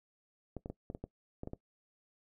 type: clicks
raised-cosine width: 2 ms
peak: -27 dBFS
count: 9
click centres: 0.567 / 0.659 / 0.7 / 0.901 / 0.949 / 1.04 / 1.434 / 1.474 / 1.534 s
effects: noise-tail reverb RT60 0.1 s tail -19 dB re dry